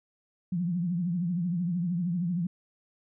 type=tone with vibrato; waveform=sine; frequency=174.8 Hz; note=F3; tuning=2 cents sharp; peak=-26 dBFS; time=0.52-2.47 s; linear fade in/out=5 ms; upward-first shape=triangle; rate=13 Hz; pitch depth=130 cents each way; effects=none